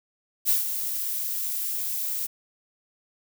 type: noise with ADSR envelope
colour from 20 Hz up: violet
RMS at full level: -20 dBFS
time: 0.45-2.27 s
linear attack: 45 ms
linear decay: 140 ms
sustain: -9 dB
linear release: 11 ms
effects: none